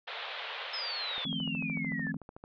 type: band-pass noise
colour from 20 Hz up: white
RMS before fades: -40 dBFS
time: 0.07-1.25 s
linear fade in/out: 10 ms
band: 470 to 3800 Hz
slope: 48 dB/octave
type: exponential sweep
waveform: sine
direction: down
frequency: 5250 to 1690 Hz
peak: -35 dBFS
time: 0.73-2.12 s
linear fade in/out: 10 ms
type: click train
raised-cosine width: 1 ms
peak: -32 dBFS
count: 18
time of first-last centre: 1.18-2.439 s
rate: 13.5 Hz
type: chord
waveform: sine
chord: F dominant seventh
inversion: third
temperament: just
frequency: 157.15 / 174.61 / 218.3 / 261.9 Hz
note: Eb3 / F3 / A3 / C4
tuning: +18 / 0 / -13 / +2 cents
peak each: -40 / -39 / -38 / -38 dBFS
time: 1.25-2.17 s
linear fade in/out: 5 ms
effects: none